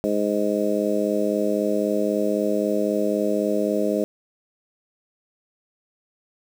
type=harmonic tone; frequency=103.83 Hz; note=G#2; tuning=in tune; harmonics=2 / 3 / 4 / 5 / 6; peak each=-26 / -26 / -26 / -26 / -26 dBFS; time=0.04-4.04 s; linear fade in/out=0 ms; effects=7-bit